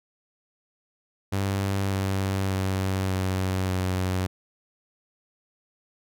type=tone with pitch steps; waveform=sawtooth; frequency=98 / 96.65 / 95.32 / 94.01 / 92.71 Hz; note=G2 / G2 / G2 / F#2 / F#2; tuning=0 / -24 / -48 / +28 / +4 cents; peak=-20 dBFS; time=1.32-4.27 s; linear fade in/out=10 ms; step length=590 ms; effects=none